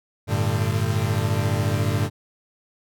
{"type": "chord", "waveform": "40% pulse", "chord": "G suspended second", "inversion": "none", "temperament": "equal with one note detuned", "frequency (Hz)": [98, 112.25, 146.83], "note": ["G2", "A2", "D3"], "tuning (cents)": [0, 35, 0], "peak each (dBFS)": [-23, -23, -26], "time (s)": [0.27, 2.1], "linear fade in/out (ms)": 50, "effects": []}